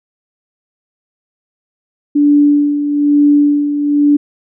sine tone with tremolo, 290.9 Hz, D4, 16 cents flat, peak -5 dBFS, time 2.15-4.17 s, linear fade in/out 10 ms, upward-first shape sine, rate 1.1 Hz, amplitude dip 60%, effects none

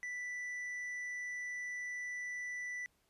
sine tone with tanh clipping, 1975.5 Hz, B6, in tune, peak -40 dBFS, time 0.03-2.86 s, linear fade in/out 0 ms, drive 5 dB, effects pink hiss -75 dBFS RMS until 3.09 s + resampled to 32000 Hz

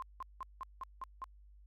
sine tone bursts, 1054 Hz, C6, 12 cents sharp, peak -39 dBFS, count 7, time 0-1.241 s, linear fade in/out 0 ms, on 23 ms, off 180 ms, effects added 50 Hz sine -56 dBFS peak until 1.66 s

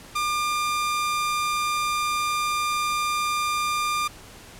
sawtooth tone, 1200 Hz, D6, 37 cents sharp, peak -19 dBFS, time 0.15-4.08 s, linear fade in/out 10 ms, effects pink hiss -45 dBFS RMS until 4.59 s + low-pass 12000 Hz 12 dB/octave

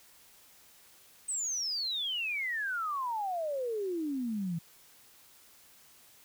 sine exponential sweep, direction down, 8330 to 160.7 Hz, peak -31 dBFS, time 1.28-4.59 s, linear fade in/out 10 ms, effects white hiss -59 dBFS RMS until 6.24 s

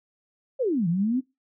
sine exponential two-way sweep, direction down then up, 568 to 162.3 to 271.6 Hz, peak -21 dBFS, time 0.59-1.21 s, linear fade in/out 20 ms, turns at 0.88 s, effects noise-tail reverb RT60 0.2 s tail -17 dB re dry

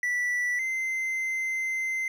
triangle tone pair in turn, 1963 / 2072 Hz, B6 / C7, -11 / -17 cents, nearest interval minor second, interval 94 cents, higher second, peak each -23 / -25 dBFS, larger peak first, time 0.03-0.59 / 0.59-2.08 s, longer second, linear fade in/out 2 ms, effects none

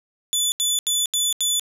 20% pulse tone bursts, 3479 Hz, A7, 20 cents flat, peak -13 dBFS, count 5, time 0.33-1.596 s, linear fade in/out 0 ms, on 190 ms, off 79 ms, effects 8-bit

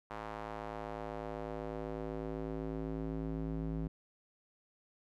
square tone with band-pass filter sweep, 54 Hz, A1, 32 cents flat, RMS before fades -40 dBFS, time 0.1-3.88 s, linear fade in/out 10 ms, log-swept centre 1000 to 210 Hz, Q 1.3, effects none

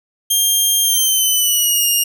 10% pulse tone with pitch glide, 3200 to 2834 Hz, G7 to F7, +35 to +25 cents, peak -5 dBFS, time 0.3-2.04 s, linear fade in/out 10 ms, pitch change -210 cents, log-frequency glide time 0.83-1.87 s, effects none

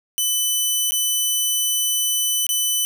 10% pulse tone with dropouts, 3000 Hz, F#7, 23 cents sharp, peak -10 dBFS, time 0.18-2.85 s, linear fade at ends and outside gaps 0 ms, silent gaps 0.909-0.92 / 2.467-2.491 s, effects none

